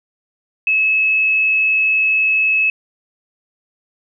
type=tone; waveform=sine; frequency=2588 Hz; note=E7; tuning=32 cents flat; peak=-12 dBFS; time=0.67-2.7 s; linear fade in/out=2 ms; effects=none